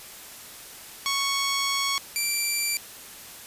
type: tone pair in turn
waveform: 10% pulse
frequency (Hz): 1108.7 / 2349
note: C#6 / D7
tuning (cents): 0 / 0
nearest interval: octave + minor second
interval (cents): 1300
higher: second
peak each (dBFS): -15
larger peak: neither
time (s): 1.06-1.98 / 2.16-2.77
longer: first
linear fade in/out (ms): 0
effects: white hiss -43 dBFS RMS until 3.46 s + resampled to 32000 Hz